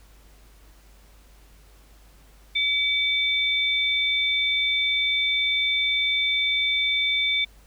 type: tone pair together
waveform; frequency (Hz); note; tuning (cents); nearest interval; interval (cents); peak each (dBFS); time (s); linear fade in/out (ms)
sine; 2281 / 3560; C#7 / A7; +49 / +20; minor sixth; 771; -23; 2.55-7.45; 10
effects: added 50 Hz sine -50 dBFS peak until 7.66 s + pink hiss -57 dBFS RMS until 7.66 s